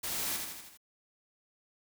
white noise with echo, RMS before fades -36 dBFS, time 0.03-0.37 s, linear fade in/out 10 ms, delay 81 ms, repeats 5, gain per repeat -4 dB, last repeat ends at 0.775 s, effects none

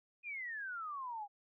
sine exponential sweep, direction down, 2495 to 795 Hz, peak -40 dBFS, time 0.23-1.28 s, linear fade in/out 50 ms, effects none

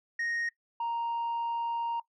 sine tone pair in turn, 1864.7 / 932.4 Hz, A#6 / A#5, 0 / 0 cents, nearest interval octave, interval 1200 cents, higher first, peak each -27 dBFS, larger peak neither, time 0.19-0.49 / 0.8-2 s, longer second, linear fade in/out 5 ms, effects noise-tail reverb RT60 0.1 s tail -19 dB re dry + tanh soft clip ceiling -28 dBFS

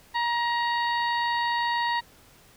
harmonic tone with a mistuned harmonic, 946 Hz, A#5, 25 cents sharp, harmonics 1 / 2 / 3 / 4 / 5, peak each -25 / -29 / -39 / -36 / -38 dBFS, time 0.14-2.01 s, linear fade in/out 20 ms, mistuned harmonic 5, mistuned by -92 cents, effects pink hiss -55 dBFS RMS until 2.56 s

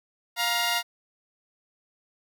10% pulse tone pair together, 703 / 945.5 Hz, F5 / A#5, +11 / +24 cents, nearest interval perfect fourth, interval 513 cents, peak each -18 dBFS, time 0.36-0.83 s, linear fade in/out 50 ms, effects none

